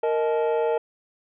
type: tone cluster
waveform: triangle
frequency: 463.8 / 624 / 863 Hz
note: A#4 / D#5 / A5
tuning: -9 / +5 / -34 cents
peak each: -20 / -25 / -27 dBFS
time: 0.03-0.78 s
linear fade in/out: 5 ms
effects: resampled to 8000 Hz